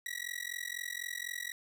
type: tone with amplitude modulation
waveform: sawtooth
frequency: 1926 Hz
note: B6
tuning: 44 cents flat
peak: -30 dBFS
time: 0.06-1.52 s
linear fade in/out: 2 ms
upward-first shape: sine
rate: 44 Hz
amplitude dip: 100%
effects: none